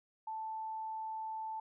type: tone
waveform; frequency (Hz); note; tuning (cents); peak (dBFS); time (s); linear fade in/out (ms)
sine; 880; A5; 0; -38; 0.27-1.6; 5
effects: none